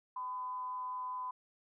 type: tone with frequency modulation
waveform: sine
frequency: 1009 Hz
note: B5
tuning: 37 cents sharp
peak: -37 dBFS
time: 0.16-1.31 s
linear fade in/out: 5 ms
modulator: 213 Hz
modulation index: 0.22
effects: none